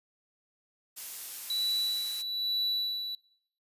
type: noise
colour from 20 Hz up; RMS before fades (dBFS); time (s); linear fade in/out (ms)
blue; -39; 0.96-2.23; 20
type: tone with tremolo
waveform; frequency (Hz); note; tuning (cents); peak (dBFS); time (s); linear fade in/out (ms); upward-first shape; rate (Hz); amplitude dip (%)
triangle; 3947; B7; -2; -25; 1.5-3.15; 2; sine; 1.1; 55
effects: noise-tail reverb RT60 0.7 s tail -23 dB re dry + resampled to 32000 Hz